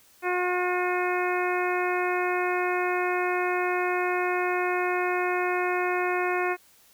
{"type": "harmonic tone", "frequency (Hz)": 360, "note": "F#4", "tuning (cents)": -47, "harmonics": [1, 2, 3, 4, 5, 6, 7], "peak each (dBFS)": [-27, -30, -32, -33, -34, -35, -35], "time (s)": [0.22, 6.57], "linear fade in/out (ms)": 50, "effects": ["white hiss -58 dBFS RMS until 6.93 s"]}